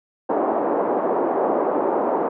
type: band-pass noise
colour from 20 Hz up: pink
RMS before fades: -21 dBFS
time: 0.29-2.29 s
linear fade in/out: 10 ms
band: 310 to 940 Hz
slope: 24 dB/octave
effects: none